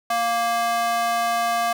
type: tone with high-pass filter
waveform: square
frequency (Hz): 233.1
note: A#3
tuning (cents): 0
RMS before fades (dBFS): -22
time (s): 0.1-1.73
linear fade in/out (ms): 5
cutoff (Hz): 850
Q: 5.3
effects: none